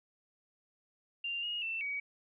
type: tone with pitch steps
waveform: sine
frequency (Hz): 2786 / 2869 / 2675 / 2262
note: F7 / F7 / E7 / C#7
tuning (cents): -5 / +46 / +25 / +34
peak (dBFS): -34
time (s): 1.24-2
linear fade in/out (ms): 5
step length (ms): 190
effects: none